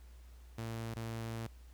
sawtooth tone with dropouts, 113.9 Hz, A#2, 40 cents flat, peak -35 dBFS, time 0.58-1.47 s, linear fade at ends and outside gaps 5 ms, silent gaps 0.941-0.961 s, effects added 60 Hz sine -52 dBFS peak until 1.73 s + pink hiss -67 dBFS RMS until 1.73 s

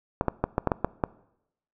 clicks, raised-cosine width 1 ms, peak -8 dBFS, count 8, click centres 0.211 / 0.283 / 0.44 / 0.581 / 0.673 / 0.718 / 0.846 / 1.038 s, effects noise-tail reverb RT60 0.8 s tail -21 dB re dry

